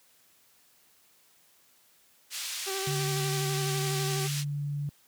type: band-pass noise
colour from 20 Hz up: pink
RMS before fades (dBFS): -36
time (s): 2.3-4.45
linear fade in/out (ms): 50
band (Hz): 3000 to 9700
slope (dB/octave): 12
type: tone with vibrato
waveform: sawtooth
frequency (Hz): 386.7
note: G4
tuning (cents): -24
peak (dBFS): -29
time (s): 2.66-4.28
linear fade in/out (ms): 20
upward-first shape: square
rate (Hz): 12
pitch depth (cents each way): 20
type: tone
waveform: sine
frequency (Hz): 144.3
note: D3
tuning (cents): -30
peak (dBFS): -29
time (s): 2.87-4.89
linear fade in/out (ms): 0
effects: white hiss -63 dBFS RMS until 5.07 s + high-pass 80 Hz 12 dB/octave